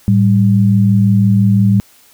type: tone pair together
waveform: sine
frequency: 109.89 / 195.8 Hz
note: A2 / G3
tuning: -2 / -2 cents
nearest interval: minor seventh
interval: 1000 cents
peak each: -10 dBFS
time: 0.08-1.8 s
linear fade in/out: 0 ms
effects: white hiss -47 dBFS RMS until 2.13 s